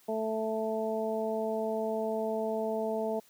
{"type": "harmonic tone", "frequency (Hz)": 220, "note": "A3", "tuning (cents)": 0, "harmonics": [1, 2, 3, 4], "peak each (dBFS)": [-36, -33, -33, -40], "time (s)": [0.08, 3.2], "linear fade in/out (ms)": 10, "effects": ["white hiss -62 dBFS RMS until 3.29 s", "high-pass 100 Hz 12 dB/octave"]}